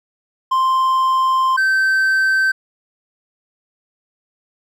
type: tone pair in turn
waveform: triangle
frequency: 1046.5 / 1549 Hz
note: C6 / G6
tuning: 0 / -21 cents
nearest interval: perfect fifth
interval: 679 cents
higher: second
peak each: -11 dBFS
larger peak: neither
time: 0.51-1.57 / 1.57-2.52 s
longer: first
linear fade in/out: 10 ms
effects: none